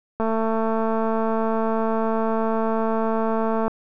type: click train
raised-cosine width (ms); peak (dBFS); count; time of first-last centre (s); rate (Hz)
1; -11; 777; 0.2-3.68; 223
effects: none